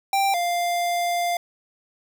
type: tone pair in turn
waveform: square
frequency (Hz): 786 / 697.8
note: G5 / F5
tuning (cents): +4 / -2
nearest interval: major second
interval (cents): 206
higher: first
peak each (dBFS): -19 / -22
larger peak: first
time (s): 0.13-0.34 / 0.34-1.37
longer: second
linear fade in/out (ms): 2
effects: none